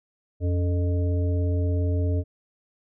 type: harmonic tone with a mistuned harmonic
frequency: 87.31 Hz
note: F2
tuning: in tune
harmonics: 1 / 3 / 5 / 7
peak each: -21 / -32 / -34 / -37 dBFS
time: 0.4-2.24 s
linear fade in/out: 50 ms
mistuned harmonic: 3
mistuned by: +110 cents
effects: none